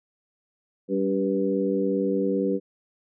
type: harmonic tone with a mistuned harmonic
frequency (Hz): 97.4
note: G2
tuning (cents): -11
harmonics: 2 / 3 / 4 / 5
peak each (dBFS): -27 / -27 / -27 / -27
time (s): 0.88-2.6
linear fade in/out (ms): 50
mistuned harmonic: 3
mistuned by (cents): -43
effects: none